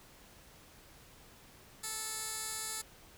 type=tone with band-pass filter; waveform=15% pulse; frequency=438.1 Hz; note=A4; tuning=7 cents flat; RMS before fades=-40 dBFS; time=1.83-2.82 s; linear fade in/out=10 ms; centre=9300 Hz; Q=1.2; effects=pink hiss -58 dBFS RMS until 3.17 s